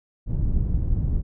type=low-pass noise; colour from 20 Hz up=pink; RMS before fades=-22 dBFS; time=0.26-1.23 s; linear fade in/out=50 ms; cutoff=120 Hz; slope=12 dB/octave; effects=none